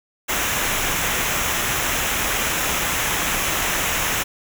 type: noise with comb filter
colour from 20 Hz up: pink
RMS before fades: -22 dBFS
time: 0.28-4.24 s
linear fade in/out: 20 ms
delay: 0.22 ms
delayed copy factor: -0.6
effects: none